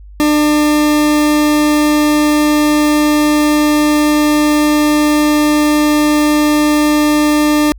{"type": "tone", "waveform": "40% pulse", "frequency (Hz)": 299.4, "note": "D4", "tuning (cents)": 33, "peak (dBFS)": -8, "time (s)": [0.2, 7.72], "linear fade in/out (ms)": 0, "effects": ["added 50 Hz sine -32 dBFS peak until 7.78 s"]}